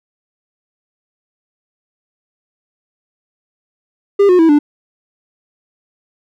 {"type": "tone with pitch steps", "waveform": "triangle", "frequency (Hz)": [401.4, 361.8, 326, 293.8], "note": ["G4", "F#4", "E4", "D4"], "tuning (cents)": [41, -39, -19, 1], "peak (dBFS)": -4, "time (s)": [4.19, 4.59], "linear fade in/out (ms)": 10, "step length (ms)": 100, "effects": []}